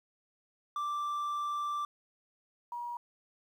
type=tone pair in turn; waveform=triangle / sine; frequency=1174.7 / 956.7 Hz; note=D6 / A#5; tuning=0 / +45 cents; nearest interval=major third; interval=355 cents; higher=first; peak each=-30 / -36 dBFS; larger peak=first; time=0.76-1.85 / 2.72-2.97 s; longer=first; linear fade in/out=2 ms; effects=11-bit